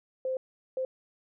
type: tone bursts at uneven times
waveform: sine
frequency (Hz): 520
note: C5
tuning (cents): -11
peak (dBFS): -28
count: 2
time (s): 0.25-0.37 / 0.77-0.85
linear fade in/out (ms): 2
effects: none